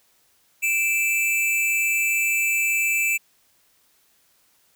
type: tone pair together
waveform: square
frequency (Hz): 2349 / 2630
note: D7 / E7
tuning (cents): 0 / -5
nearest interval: major second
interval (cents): 195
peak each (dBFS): -23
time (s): 0.62-3.18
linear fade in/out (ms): 20
effects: white hiss -62 dBFS RMS until 4.75 s